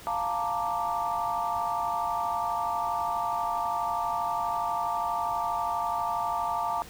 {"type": "chord", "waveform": "sine", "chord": "Bb major seventh", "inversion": "second", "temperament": "equal", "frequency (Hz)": [698.5, 880, 932.3, 1174.7], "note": ["F5", "A5", "Bb5", "D6"], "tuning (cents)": [0, 0, 0, 0], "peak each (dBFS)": -32, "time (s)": [0.07, 6.82], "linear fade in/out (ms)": 0, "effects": ["pink hiss -47 dBFS RMS until 6.89 s"]}